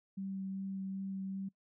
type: tone with vibrato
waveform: sine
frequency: 192.9 Hz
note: G3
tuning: 28 cents flat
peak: -37 dBFS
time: 0.17-1.49 s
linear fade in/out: 10 ms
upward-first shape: sine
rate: 2.6 Hz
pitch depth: 9 cents each way
effects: noise-tail reverb RT60 0.1 s tail -23 dB re dry